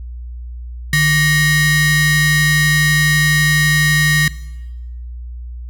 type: ring-modulated tone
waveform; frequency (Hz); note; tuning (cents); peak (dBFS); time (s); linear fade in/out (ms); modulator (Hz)
45% pulse; 1008; B5; +35; -8; 0.93-4.28; 2; 856
effects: noise-tail reverb RT60 1.0 s tail -18 dB re dry + added 60 Hz sine -26 dBFS peak until 5.69 s